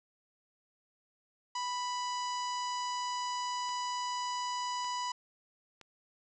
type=harmonic tone; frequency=987.8 Hz; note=B5; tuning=in tune; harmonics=1 / 2 / 3 / 4 / 5 / 6 / 7 / 8; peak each=-34 / -47 / -45 / -51 / -44 / -50 / -48 / -57 dBFS; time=1.55-5.12 s; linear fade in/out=5 ms
type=clicks; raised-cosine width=0.2 ms; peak=-34 dBFS; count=3; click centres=3.691 / 4.845 / 5.813 s
effects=none